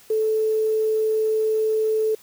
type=tone with quantisation; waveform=sine; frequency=436.6 Hz; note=A4; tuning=13 cents flat; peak=-18 dBFS; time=0.1-2.15 s; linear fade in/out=5 ms; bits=7; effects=white hiss -51 dBFS RMS until 2.22 s